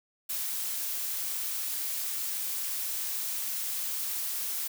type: noise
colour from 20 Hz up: blue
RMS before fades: -33 dBFS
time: 0.29-4.68 s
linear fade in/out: 10 ms
effects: none